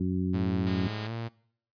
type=harmonic tone; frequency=92.1 Hz; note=F#2; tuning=7 cents flat; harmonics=1 / 2 / 3 / 4; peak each=-32 / -28 / -32 / -37 dBFS; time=0-0.88 s; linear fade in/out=10 ms
type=tone with pitch glide; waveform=sawtooth; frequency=108 to 115.08 Hz; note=A2 to A#2; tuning=-32 to -22 cents; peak=-29 dBFS; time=0.33-1.29 s; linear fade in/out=20 ms; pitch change=+110 cents; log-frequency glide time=1.05-1.12 s
type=click train; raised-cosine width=0.2 ms; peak=-24 dBFS; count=82; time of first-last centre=0.67-1.067 s; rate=204 Hz
effects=noise-tail reverb RT60 0.6 s tail -21 dB re dry + resampled to 11025 Hz